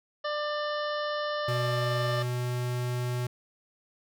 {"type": "harmonic tone", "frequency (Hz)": 595, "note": "D5", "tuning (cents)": 22, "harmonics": [1, 2, 3, 5, 6, 7, 8, 9], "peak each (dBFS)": [-31, -34, -37, -42, -45, -46, -50, -47], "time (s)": [0.24, 2.23], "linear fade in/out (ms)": 10}
{"type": "tone", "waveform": "square", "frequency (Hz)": 123.47, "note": "B2", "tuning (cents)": 0, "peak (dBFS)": -29, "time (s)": [1.48, 3.27], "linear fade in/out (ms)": 5}
{"effects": []}